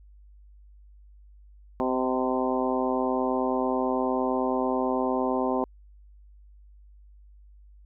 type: harmonic tone with a mistuned harmonic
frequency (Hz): 129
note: C3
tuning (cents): -24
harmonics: 2 / 3 / 4 / 5 / 6 / 7 / 8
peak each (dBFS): -28 / -30 / -31 / -32 / -33 / -33 / -34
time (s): 1.8-5.64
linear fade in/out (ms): 0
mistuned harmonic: 5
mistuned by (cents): -27
effects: added 50 Hz sine -49 dBFS peak until 7.85 s